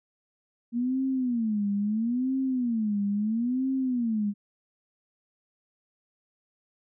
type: tone with vibrato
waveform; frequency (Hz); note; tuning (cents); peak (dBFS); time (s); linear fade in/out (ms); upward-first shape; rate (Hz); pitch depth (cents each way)
sine; 231.4; A#3; -13; -24; 0.72-4.34; 50; sine; 0.75; 240
effects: none